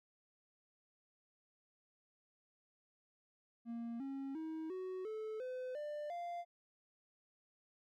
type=tone with pitch steps; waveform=triangle; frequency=233.1 / 272.4 / 318.4 / 372.2 / 435 / 508.4 / 594.2 / 694.5 Hz; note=A#3 / C#4 / D#4 / F#4 / A4 / C5 / D5 / F5; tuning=0 / -30 / +40 / +10 / -20 / -50 / +20 / -10 cents; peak=-39 dBFS; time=3.65-6.45 s; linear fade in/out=50 ms; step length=350 ms; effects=none